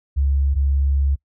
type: tone pair in turn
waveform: sine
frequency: 69.3 / 69.3 Hz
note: C#2 / C#2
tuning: 0 / 0 cents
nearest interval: unison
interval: 0 cents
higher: neither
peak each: -15 dBFS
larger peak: neither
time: 0.16-0.55 / 0.55-1.16 s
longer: second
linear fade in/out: 20 ms
effects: noise-tail reverb RT60 0.1 s tail -24 dB re dry